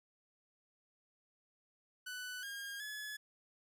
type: tone with pitch steps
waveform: sawtooth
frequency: 1493 / 1619 / 1706 Hz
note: F#6 / G#6 / G#6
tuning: +15 / -45 / +46 cents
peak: -39 dBFS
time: 2.06-3.17 s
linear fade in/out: 10 ms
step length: 370 ms
effects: none